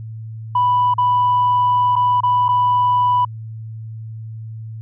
sine tone with dropouts, 987.8 Hz, B5, in tune, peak -11 dBFS, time 0.55-3.25 s, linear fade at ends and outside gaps 5 ms, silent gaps 0.94-0.981 / 1.956-1.962 / 2.206-2.233 / 2.483-2.488 s, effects tanh soft clip ceiling -9 dBFS + added 111 Hz sine -28 dBFS peak until 4.81 s

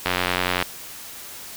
click train, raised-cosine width 0.3 ms, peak -4 dBFS, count 52, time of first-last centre 0.06-0.625 s, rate 90.3 Hz, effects white hiss -38 dBFS RMS until 1.56 s

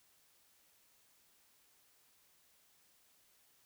silence, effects white hiss -70 dBFS RMS until 3.65 s

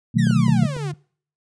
sine chord, B dominant seventh, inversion none, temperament just, 123.47 / 154.34 / 185.21 / 222.2 Hz, B2 / D#3 / F#3 / A3, 0 / -14 / +2 / +17 cents, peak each -20 dBFS, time 0.14-0.67 s, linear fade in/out 20 ms
sawtooth exponential sweep, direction down, 1984 to 340 Hz, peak -27 dBFS, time 0.18-0.92 s, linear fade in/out 10 ms
clicks, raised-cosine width 2 ms, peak -20 dBFS, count 5, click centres 0.27 / 0.309 / 0.482 / 0.634 / 0.766 s
sine tone with tremolo, 145.8 Hz, D3, 12 cents flat, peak -22 dBFS, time 0.29-0.94 s, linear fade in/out 5 ms, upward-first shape triangle, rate 5.7 Hz, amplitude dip 55%
effects noise-tail reverb RT60 0.5 s tail -24 dB re dry + resampled to 22050 Hz

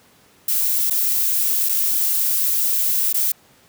violet noise with dropouts, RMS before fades -19 dBFS, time 0.48-3.32 s, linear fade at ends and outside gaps 5 ms, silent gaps 0.9-0.907 / 1.689-1.692 / 3.128-3.142 s, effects pink hiss -53 dBFS RMS until 3.68 s + high-pass 100 Hz 12 dB/octave

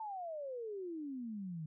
sine exponential sweep, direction down, 901 to 151.5 Hz, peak -40 dBFS, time 0-1.66 s, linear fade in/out 5 ms, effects none

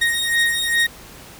30% pulse beating tone pair, 1864.7 / 1867.2 Hz, A#6 / A#6, 0 / +2 cents, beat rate 2.5 Hz, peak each -17 dBFS, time 0.01-0.87 s, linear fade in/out 10 ms, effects pink hiss -41 dBFS RMS until 1.39 s

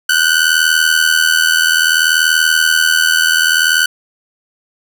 sawtooth ring-modulated tone, 1500 Hz, F#6, 23 cents sharp, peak -3 dBFS, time 0.09-3.86 s, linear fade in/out 5 ms, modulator 40.3 Hz, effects none

